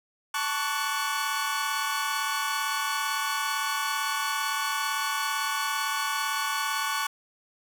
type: chord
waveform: sawtooth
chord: D major seventh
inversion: second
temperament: equal with one note detuned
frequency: 880 / 1108.7 / 1146.5 / 1480 Hz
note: A5 / C#6 / D6 / F#6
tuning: 0 / 0 / -42 / 0 cents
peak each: -29 / -28 / -30 / -28 dBFS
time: 0.34-7.07 s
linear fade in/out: 5 ms
effects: none